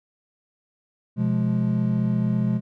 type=chord; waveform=triangle; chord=F diminished; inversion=second; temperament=just; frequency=125.72 / 174.61 / 209.5 Hz; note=Cb3 / F3 / Ab3; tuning=+31 / 0 / +15 cents; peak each=-22 / -24 / -21 dBFS; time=1.16-2.61 s; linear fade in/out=50 ms; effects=none